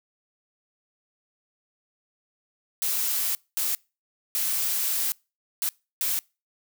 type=noise bursts at uneven times; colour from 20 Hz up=blue; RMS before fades=-26 dBFS; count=5; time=2.82-3.35 / 3.57-3.75 / 4.35-5.12 / 5.62-5.69 / 6.01-6.19 s; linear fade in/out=0 ms; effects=noise-tail reverb RT60 0.3 s tail -26 dB re dry

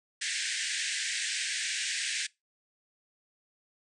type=band-pass noise; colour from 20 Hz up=pink; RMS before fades=-33 dBFS; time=0.21-2.27 s; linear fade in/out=10 ms; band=1600 to 9100 Hz; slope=96 dB/octave; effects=noise-tail reverb RT60 0.2 s tail -22 dB re dry

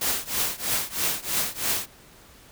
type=noise with tremolo; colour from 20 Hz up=white; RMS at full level=-23 dBFS; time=0.01-1.86 s; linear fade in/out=5 ms; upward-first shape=triangle; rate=3.1 Hz; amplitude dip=95%; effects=pink hiss -51 dBFS RMS until 2.51 s

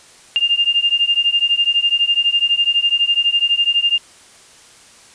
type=beating tone pair; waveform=sine; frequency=2800 / 2812 Hz; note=F7 / F7; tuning=+4 / +11 cents; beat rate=12 Hz; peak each=-16 dBFS; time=0.36-3.98 s; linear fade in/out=0 ms; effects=white hiss -45 dBFS RMS until 5.14 s + resampled to 22050 Hz

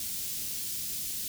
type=band-stop noise; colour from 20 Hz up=white; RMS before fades=-35 dBFS; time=0-1.28 s; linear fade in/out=2 ms; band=240 to 3800 Hz; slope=12 dB/octave; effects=none

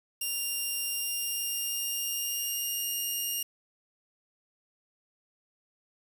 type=tone with pitch glide; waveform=5% pulse; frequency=2794 to 2835 Hz; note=F7 to F7; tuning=0 to +25 cents; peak=-22 dBFS; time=0.21-3.43 s; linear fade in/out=5 ms; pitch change=+25 cents; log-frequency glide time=0.85-2.83 s; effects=8-bit

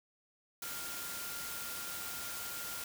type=tone in noise; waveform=sine; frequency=1400 Hz; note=F6; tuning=4 cents sharp; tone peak=-48 dBFS; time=0.62-2.84 s; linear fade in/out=2 ms; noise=white; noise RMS=-42 dBFS; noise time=0.62-2.84 s; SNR=-9 dB; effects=none

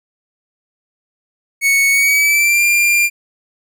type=tone with pitch glide; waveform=45% pulse; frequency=2217 to 2390 Hz; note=C#7 to D7; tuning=0 to +30 cents; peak=-10 dBFS; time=1.61-3.1 s; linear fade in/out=50 ms; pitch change=+130 cents; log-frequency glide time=1.91-2.64 s; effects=none

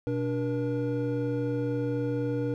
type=tone cluster; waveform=triangle; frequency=123.5 / 291 / 477 Hz; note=B2 / D4 / A#4; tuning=0 / -16 / +40 cents; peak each=-29 dBFS; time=0.07-2.54 s; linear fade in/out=0 ms; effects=none

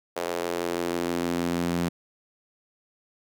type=tone with high-pass filter sweep; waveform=sawtooth; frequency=86.3 Hz; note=F2; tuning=20 cents flat; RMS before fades=-28 dBFS; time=0.16-1.89 s; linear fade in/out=10 ms; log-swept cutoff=510 to 190 Hz; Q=2.1; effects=none

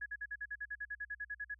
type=tone bursts; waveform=sine; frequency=1679 Hz; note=G#6; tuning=18 cents sharp; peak=-38 dBFS; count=16; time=0.01-1.546 s; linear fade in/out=10 ms; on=51 ms; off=48 ms; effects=added 60 Hz sine -62 dBFS peak until 1.59 s

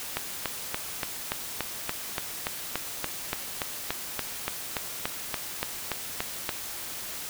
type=click train; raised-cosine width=0.3 ms; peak=-11 dBFS; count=23; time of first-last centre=0.17-6.492 s; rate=3.48 Hz; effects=white hiss -37 dBFS RMS until 7.29 s

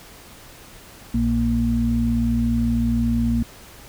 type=harmonic tone; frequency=58.27 Hz; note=A#1; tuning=in tune; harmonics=1 / 2 / 4; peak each=-23 / -26 / -19 dBFS; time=1.14-3.43 s; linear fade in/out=5 ms; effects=pink hiss -44 dBFS RMS until 3.88 s

